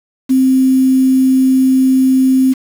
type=tone with quantisation; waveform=sine; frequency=261.6 Hz; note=C4; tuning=in tune; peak=-7 dBFS; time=0.29-2.54 s; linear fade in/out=20 ms; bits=5; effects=none